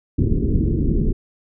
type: low-pass noise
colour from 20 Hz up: pink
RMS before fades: -18 dBFS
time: 0.18-1.13 s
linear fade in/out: 10 ms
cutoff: 390 Hz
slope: 48 dB/octave
effects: none